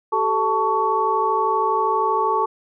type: tone cluster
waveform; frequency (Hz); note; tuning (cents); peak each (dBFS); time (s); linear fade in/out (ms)
sine; 385.4 / 438 / 883 / 1121; G4 / A4 / A5 / C#6; -29 / -8 / +6 / +19; -26 / -24 / -21 / -21; 0.12-2.46; 10
effects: none